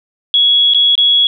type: tone with dropouts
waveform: sine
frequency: 3348 Hz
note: G#7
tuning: 13 cents sharp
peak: -7 dBFS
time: 0.34-1.27 s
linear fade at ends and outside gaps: 1 ms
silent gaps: 0.737-0.746 / 0.954-0.978 s
effects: none